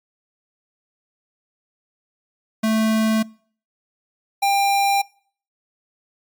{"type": "tone pair in turn", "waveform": "square", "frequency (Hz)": [220, 795.9], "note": ["A3", "G5"], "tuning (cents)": [0, 26], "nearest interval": "octave + minor seventh", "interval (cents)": 2226, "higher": "second", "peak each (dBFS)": [-17, -16], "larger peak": "second", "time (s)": [[2.63, 3.23], [4.42, 5.02]], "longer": "neither", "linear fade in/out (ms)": 10, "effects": ["noise-tail reverb RT60 0.5 s tail -24 dB re dry", "MP3 96 kbps"]}